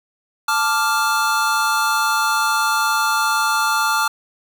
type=chord; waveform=square; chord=D minor; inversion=second; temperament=equal; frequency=880 / 1174.7 / 1396.9 Hz; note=A5 / D6 / F6; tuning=0 / 0 / 0 cents; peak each=-22 / -22 / -20 dBFS; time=0.48-4.08 s; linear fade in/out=5 ms; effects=none